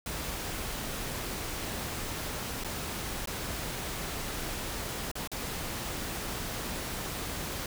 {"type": "noise with dropouts", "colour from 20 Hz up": "pink", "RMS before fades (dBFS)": -36, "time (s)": [0.06, 7.66], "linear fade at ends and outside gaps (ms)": 2, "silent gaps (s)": [[2.638, 2.645], [3.258, 3.273], [5.115, 5.154], [5.275, 5.316]], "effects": []}